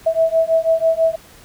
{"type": "beating tone pair", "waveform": "sine", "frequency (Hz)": [649, 655.1], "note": ["E5", "E5"], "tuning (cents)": [-27, -11], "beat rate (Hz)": 6.1, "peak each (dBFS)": -16, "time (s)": [0.06, 1.16], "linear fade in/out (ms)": 10, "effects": ["pink hiss -45 dBFS RMS until 1.44 s"]}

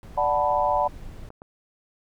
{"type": "noise", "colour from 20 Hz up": "brown", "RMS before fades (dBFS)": -40, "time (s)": [0.03, 1.29], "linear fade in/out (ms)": 0}
{"type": "chord", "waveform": "sine", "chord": "B minor seventh", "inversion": "first", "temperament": "equal", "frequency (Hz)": [587.3, 740, 880, 987.8], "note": ["D5", "F#5", "A5", "B5"], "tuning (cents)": [0, 0, 0, 0], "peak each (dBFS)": -25, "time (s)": [0.17, 0.88], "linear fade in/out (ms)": 10}
{"type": "clicks", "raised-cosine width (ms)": 1, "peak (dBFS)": -28, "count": 2, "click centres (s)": [1.304, 1.419]}
{"effects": []}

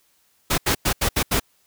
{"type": "noise bursts at uneven times", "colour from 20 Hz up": "pink", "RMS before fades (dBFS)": -20, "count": 6, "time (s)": [[0.5, 0.58], [0.66, 0.75], [0.85, 0.93], [1.01, 1.09], [1.16, 1.23], [1.31, 1.4]], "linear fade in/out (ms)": 10, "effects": ["white hiss -63 dBFS RMS until 1.66 s"]}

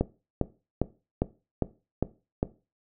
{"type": "click train", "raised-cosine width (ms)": 2, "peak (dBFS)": -10, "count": 7, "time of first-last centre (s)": [0.01, 2.429], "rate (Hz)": 2.48, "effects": ["noise-tail reverb RT60 0.3 s tail -17 dB re dry"]}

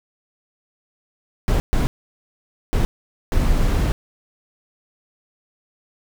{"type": "noise bursts at uneven times", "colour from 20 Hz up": "brown", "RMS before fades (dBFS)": -17, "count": 4, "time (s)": [[1.48, 1.6], [1.73, 1.87], [2.73, 2.85], [3.32, 3.92]], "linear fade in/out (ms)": 0, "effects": []}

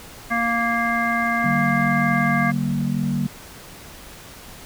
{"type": "harmonic tone", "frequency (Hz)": 233.1, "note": "A#3", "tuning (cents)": 0, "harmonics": [1, 3, 5, 7, 9], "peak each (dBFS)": [-25, -25, -25, -25, -25], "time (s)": [0.3, 2.52], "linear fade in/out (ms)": 20}
{"type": "chord", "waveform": "sine", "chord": "G minor", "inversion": "second", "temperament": "equal with one note detuned", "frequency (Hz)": [146.83, 191.3, 233.1], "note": ["D3", "G3", "Bb3"], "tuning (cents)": [0, -42, 0], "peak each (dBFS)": -24, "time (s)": [1.44, 3.27], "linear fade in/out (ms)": 5}
{"effects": ["pink hiss -41 dBFS RMS until 4.65 s"]}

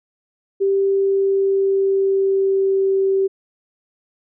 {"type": "tone with pitch glide", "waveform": "sine", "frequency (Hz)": [392, 387.1], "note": ["G4", "G4"], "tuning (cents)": [0, -22], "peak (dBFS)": -14, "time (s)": [0.6, 3.28], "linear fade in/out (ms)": 20, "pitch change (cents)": -22, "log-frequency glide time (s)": [0.85, 2.95], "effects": []}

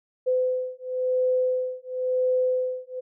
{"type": "beating tone pair", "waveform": "sine", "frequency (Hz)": [508, 508.96], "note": ["B4", "C5"], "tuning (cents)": [49, -48], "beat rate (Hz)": 0.96, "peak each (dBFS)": [-25, -25], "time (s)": [0.26, 3.01], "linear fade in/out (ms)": 20, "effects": []}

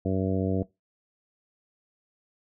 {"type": "harmonic tone", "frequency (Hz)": 94.9, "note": "F#2", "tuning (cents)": 44, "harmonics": [1, 2, 3, 4, 5, 6, 7], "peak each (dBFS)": [-29, -29, -30, -34, -33, -38, -36], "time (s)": [0.05, 0.63], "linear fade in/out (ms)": 5, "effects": ["noise-tail reverb RT60 0.2 s tail -20 dB re dry"]}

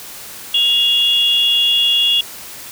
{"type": "tone pair together", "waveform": "sine", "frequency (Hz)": [2819, 3359], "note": ["F7", "G#7"], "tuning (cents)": [16, 19], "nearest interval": "minor third", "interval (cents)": 303, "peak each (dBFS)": [-15, -13], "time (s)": [0.54, 2.21], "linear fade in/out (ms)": 5, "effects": ["white hiss -33 dBFS RMS until 2.71 s"]}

